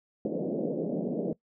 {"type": "band-pass noise", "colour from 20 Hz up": "pink", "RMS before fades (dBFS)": -31, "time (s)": [0.25, 1.33], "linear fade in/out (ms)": 2, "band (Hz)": [170, 590], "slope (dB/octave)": 48, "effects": ["noise-tail reverb RT60 0.1 s tail -20 dB re dry"]}